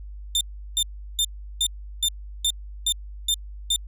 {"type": "tone bursts", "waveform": "sawtooth", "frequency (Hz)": 3595, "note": "A7", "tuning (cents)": 36, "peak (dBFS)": -16, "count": 9, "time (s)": [0.35, 3.761], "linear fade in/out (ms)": 2, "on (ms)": 59, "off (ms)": 360, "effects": ["added 50 Hz sine -35 dBFS peak until 3.87 s", "resampled to 32000 Hz"]}